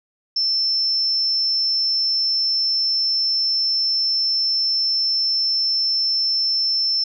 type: tone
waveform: sine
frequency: 5330 Hz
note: E8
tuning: 18 cents sharp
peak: -17 dBFS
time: 0.36-7.04 s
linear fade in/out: 5 ms
effects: none